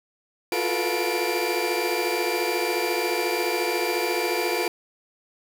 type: tone cluster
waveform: 30% pulse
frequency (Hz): 346 / 360.2 / 436.2 / 487.8 / 2354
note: F4 / F#4 / A4 / B4 / D7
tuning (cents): -16 / -46 / -15 / -21 / +3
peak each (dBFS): -27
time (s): 0.52-4.68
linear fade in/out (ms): 2
effects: none